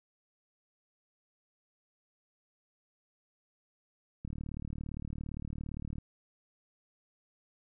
click train, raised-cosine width 5 ms, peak -28 dBFS, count 66, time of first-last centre 4.25-5.983 s, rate 37.5 Hz, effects none

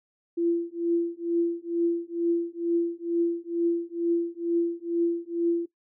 sine tone with tremolo, 340 Hz, F4, 46 cents flat, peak -19 dBFS, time 0.37-5.66 s, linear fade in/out 10 ms, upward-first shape triangle, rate 2.2 Hz, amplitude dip 100%, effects noise-tail reverb RT60 0.1 s tail -18 dB re dry

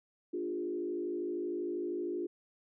sine tone with frequency modulation, 352 Hz, F4, 14 cents sharp, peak -33 dBFS, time 0.33-2.27 s, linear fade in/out 10 ms, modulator 52.8 Hz, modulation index 1, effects none

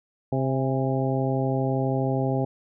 harmonic tone with a mistuned harmonic, 132.4 Hz, C3, 21 cents sharp, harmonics 1 / 2 / 3 / 4 / 5 / 6, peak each -25 / -28 / -30 / -31 / -32 / -33 dBFS, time 0.32-2.45 s, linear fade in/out 5 ms, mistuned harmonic 6, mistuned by +41 cents, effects none

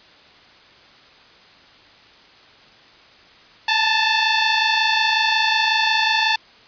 10% pulse tone pair together, 869 / 894.5 Hz, A5 / A5, -22 / +28 cents, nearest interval minor second, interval 50 cents, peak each -10 dBFS, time 3.68-6.36 s, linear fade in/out 5 ms, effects white hiss -48 dBFS RMS until 6.67 s + resampled to 11025 Hz

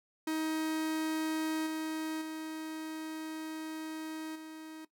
45% pulse tone with level steps, 315.5 Hz, D#4, 24 cents sharp, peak -31 / -34 / -38 / -44 dBFS, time 0.27-4.85 s, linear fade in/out 5 ms, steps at 1.66 / 2.21 / 4.35 s, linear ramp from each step 10 ms, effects noise-tail reverb RT60 0.1 s tail -17 dB re dry

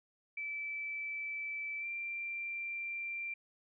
sine tone with pitch glide, 2316 to 2363 Hz, D7 to D7, -25 to +10 cents, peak -37 dBFS, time 0.37-3.34 s, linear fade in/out 5 ms, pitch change +35 cents, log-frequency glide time 1.79-1.86 s, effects none

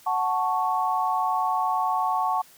sine chord, F# minor, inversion none, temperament equal, 740 / 880 / 1108.7 Hz, F#5 / A5 / C#6, 0 / 0 / 0 cents, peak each -26 dBFS, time 0.06-2.42 s, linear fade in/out 10 ms, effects white hiss -53 dBFS RMS until 2.57 s

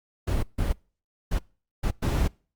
brown noise bursts at uneven times, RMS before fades -24 dBFS, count 5, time 0.27-0.43 / 0.58-0.73 / 1.31-1.39 / 1.83-1.91 / 2.02-2.28 s, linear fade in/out 10 ms, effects noise-tail reverb RT60 0.4 s tail -26 dB re dry + Opus 48 kbps

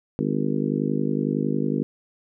harmonic tone with a mistuned harmonic, 50.9 Hz, G#1, 34 cents flat, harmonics 3 / 4 / 5 / 6 / 7 / 8 / 9, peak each -28 / -27 / -26 / -30 / -31 / -33 / -34 dBFS, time 0.19-1.83 s, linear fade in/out 0 ms, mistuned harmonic 9, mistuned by +42 cents, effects none

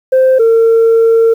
sine tone pair in turn, 521 / 455.1 Hz, C5 / A#4, -7 / -42 cents, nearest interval major second, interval 235 cents, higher first, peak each -3 dBFS, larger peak neither, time 0.12-0.39 / 0.39-1.34 s, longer second, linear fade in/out 10 ms, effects tanh soft clip ceiling -3 dBFS + 7-bit

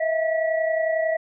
sine tone cluster, 642 / 673 / 1942 Hz, E5 / E5 / B6, -46 / +36 / -30 cents, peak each -21 / -28 / -29 dBFS, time 0-1.17 s, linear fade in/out 10 ms, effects none

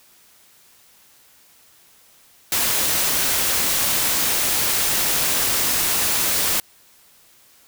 white noise, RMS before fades -20 dBFS, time 2.52-6.6 s, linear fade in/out 2 ms, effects white hiss -53 dBFS RMS until 7.67 s

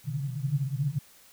pink band-pass noise, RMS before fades -30 dBFS, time 0.04-0.99 s, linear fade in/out 10 ms, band 130 to 150 Hz, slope 96 dB/octave, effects white hiss -56 dBFS RMS until 1.32 s

